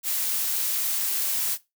blue noise, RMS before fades -26 dBFS, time 0.03-1.58 s, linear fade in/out 50 ms, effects noise-tail reverb RT60 0.2 s tail -17 dB re dry

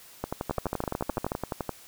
two click trains, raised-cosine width 1 ms, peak -15 / -14 dBFS, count 18 / 12, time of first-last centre 0.24-1.693 / 0.51-1.319 s, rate 11.7 / 13.6 Hz, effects white hiss -51 dBFS RMS until 1.87 s

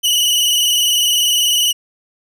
sawtooth tone with vibrato, 2960 Hz, F#7, in tune, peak -9 dBFS, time 0.03-1.73 s, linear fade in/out 20 ms, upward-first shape square, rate 20 Hz, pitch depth 44 cents each way, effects none

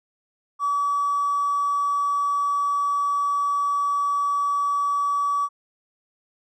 triangle tone with hard clipping, 1144 Hz, D6, 46 cents flat, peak -20 dBFS, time 0.59-5.49 s, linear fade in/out 50 ms, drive 3 dB, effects none

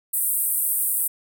white band-pass noise, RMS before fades -23 dBFS, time 0.13-1.08 s, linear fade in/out 10 ms, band 8300 to 16000 Hz, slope 96 dB/octave, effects none

